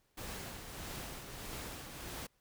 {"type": "noise with tremolo", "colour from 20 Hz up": "pink", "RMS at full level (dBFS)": -43, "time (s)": [0.17, 2.27], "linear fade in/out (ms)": 10, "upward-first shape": "triangle", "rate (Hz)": 1.6, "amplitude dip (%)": 50, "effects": ["pink hiss -75 dBFS RMS until 2.4 s"]}